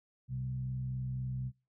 sine tone with frequency modulation, 128.1 Hz, C3, 36 cents flat, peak -34 dBFS, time 0.28-1.52 s, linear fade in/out 50 ms, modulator 63.9 Hz, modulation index 0.44, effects noise-tail reverb RT60 0.3 s tail -24 dB re dry

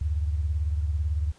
sine beating tone pair, 74.1 / 92.1 Hz, D2 / F#2, +16 / -7 cents, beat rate 18 Hz, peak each -24 / -32 dBFS, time 0.01-1.32 s, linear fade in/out 5 ms, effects pink hiss -58 dBFS RMS until 1.38 s + resampled to 22050 Hz

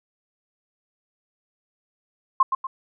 sine tone with echo, 1061 Hz, C6, 24 cents sharp, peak -12 dBFS, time 2.4-2.43 s, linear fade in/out 5 ms, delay 120 ms, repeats 2, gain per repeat -7 dB, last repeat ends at 2.67 s, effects none

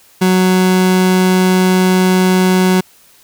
30% pulse tone, 185 Hz, F#3, in tune, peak -6 dBFS, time 0.21-2.81 s, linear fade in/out 10 ms, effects white hiss -47 dBFS RMS until 3.23 s

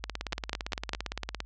two click trains, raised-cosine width 0.2 ms, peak -12 / -15 dBFS, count 4 / 25, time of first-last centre 0.33-0.934 / 0.04-1.404 s, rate 4.97 / 17.6 Hz, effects added 53 Hz sine -44 dBFS peak until 1.45 s + low-pass 6000 Hz 12 dB/octave

